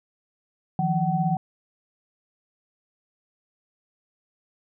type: tone cluster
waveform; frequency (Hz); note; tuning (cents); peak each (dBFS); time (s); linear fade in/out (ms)
sine; 158.7 / 175.4 / 756; D#3 / F3 / F#5; +35 / +8 / +37; -25; 0.79-1.37; 2
effects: none